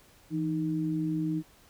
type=tone pair together; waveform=sine; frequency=164.81 / 311.1 Hz; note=E3 / D#4; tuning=0 / 0 cents; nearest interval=major seventh; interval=1100 cents; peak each=-31 / -29 dBFS; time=0.3-1.43 s; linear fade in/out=50 ms; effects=pink hiss -59 dBFS RMS until 1.69 s